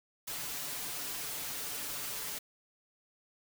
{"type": "noise with comb filter", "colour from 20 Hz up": "white", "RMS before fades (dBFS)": -39, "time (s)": [0.27, 2.39], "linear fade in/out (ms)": 10, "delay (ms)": 6.9, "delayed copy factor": 0.75, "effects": []}